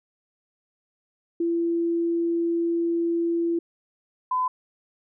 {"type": "tone pair in turn", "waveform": "sine", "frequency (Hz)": [337.7, 1012], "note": ["E4", "B5"], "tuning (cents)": [42, 42], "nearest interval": "octave + perfect fifth", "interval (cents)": 1900, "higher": "second", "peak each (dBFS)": [-21, -21], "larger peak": "neither", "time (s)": [[1.4, 3.59], [4.31, 4.48]], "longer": "first", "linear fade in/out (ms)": 5, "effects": []}